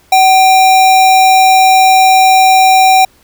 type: tone with sample-and-hold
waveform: sine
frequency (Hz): 758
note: F#5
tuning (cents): +42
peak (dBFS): -3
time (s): 0.12-3.05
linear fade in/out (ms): 5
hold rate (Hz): 3150
effects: pink hiss -48 dBFS RMS until 3.23 s